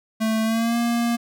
square tone with pitch glide, 220.8 to 235.3 Hz, A3 to A#3, +6 to +16 cents, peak -20 dBFS, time 0.2-1.17 s, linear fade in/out 20 ms, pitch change +110 cents, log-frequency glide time 0.43-0.77 s, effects none

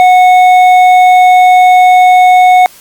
sine tone with hard clipping, 733 Hz, F#5, 16 cents flat, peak -3 dBFS, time 0-2.66 s, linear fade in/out 0 ms, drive 7 dB, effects white hiss -37 dBFS RMS until 2.8 s + Opus 48 kbps

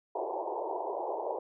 white band-pass noise, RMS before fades -35 dBFS, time 0.15-1.39 s, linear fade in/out 5 ms, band 340 to 960 Hz, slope 96 dB/octave, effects none

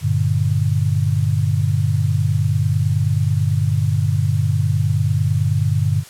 sine chord, G minor, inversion none, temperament just, 98 / 117.6 / 147 Hz, G2 / Bb2 / D3, 0 / +16 / +2 cents, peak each -18 / -20 / -19 dBFS, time 0.01-6.04 s, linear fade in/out 50 ms, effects white hiss -41 dBFS RMS until 6.09 s + low-pass 11000 Hz 12 dB/octave

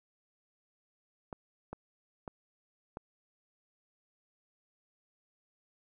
clicks, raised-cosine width 1 ms, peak -26 dBFS, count 4, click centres 1.328 / 1.73 / 2.278 / 2.971 s, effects none

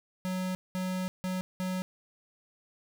square tone bursts at uneven times, 184.9 Hz, F#3, 1 cent flat, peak -31 dBFS, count 4, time 0.25-0.55 / 0.75-1.08 / 1.24-1.41 / 1.6-1.82 s, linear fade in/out 0 ms, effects none

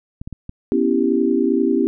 clicks, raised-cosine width 5 ms, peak -18 dBFS, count 4, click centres 0.215 / 0.275 / 0.327 / 0.494 s
sine chord, C# half-diminished seventh, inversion third, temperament equal, 246.9 / 277.2 / 329.6 / 392 Hz, B3 / C#4 / E4 / G4, 0 / 0 / 0 / 0 cents, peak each -20 dBFS, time 0.72-1.87 s, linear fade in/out 0 ms
effects none

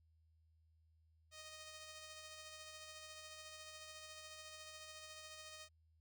5% pulse tone with tremolo, 622.3 Hz, D#5, in tune, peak -40 dBFS, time 1.31-5.69 s, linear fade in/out 50 ms, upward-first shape sine, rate 14 Hz, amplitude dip 30%, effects added 80 Hz sine -70 dBFS peak until 6 s

